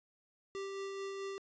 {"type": "tone with tremolo", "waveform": "square", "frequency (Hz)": 392, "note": "G4", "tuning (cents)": 0, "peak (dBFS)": -39, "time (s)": [0.55, 1.38], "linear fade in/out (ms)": 0, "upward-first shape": "sine", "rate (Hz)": 4.6, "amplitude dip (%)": 25, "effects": ["resampled to 16000 Hz"]}